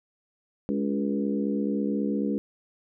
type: harmonic tone with a mistuned harmonic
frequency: 69.3 Hz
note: C#2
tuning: in tune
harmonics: 3 / 4 / 5 / 6 / 7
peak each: -27 / -29 / -35 / -35 / -35 dBFS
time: 0.69-2.38 s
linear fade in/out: 0 ms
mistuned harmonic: 4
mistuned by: +32 cents
effects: none